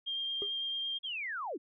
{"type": "tone with vibrato", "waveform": "sine", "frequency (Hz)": 3200, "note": "G7", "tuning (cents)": 35, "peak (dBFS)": -33, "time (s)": [0.06, 0.99], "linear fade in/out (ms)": 20, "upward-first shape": "sine", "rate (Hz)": 9, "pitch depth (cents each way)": 11}
{"type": "tone with exponential decay", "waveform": "triangle", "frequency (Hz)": 405.3, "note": "G#4", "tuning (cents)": -42, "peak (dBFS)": -31, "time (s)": [0.42, 0.52], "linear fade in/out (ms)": 0, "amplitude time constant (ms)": 21}
{"type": "linear sweep", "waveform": "sine", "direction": "down", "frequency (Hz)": [3365, 231.1], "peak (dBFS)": -35, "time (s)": [1.03, 1.58], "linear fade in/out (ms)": 20}
{"effects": []}